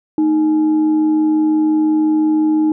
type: tone with frequency modulation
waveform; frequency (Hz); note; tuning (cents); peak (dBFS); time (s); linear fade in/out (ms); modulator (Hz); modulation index
sine; 309.9; D#4; -7; -11; 0.18-2.72; 2; 534; 0.24
effects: none